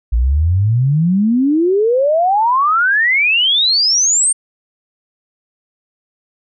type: exponential sweep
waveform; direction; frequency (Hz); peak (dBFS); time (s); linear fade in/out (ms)
sine; up; 55 to 8870; -10; 0.12-4.33; 10
effects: none